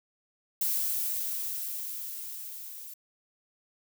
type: noise with level ramp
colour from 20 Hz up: violet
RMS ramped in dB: -28 to -44 dBFS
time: 0.61-2.94 s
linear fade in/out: 5 ms
effects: none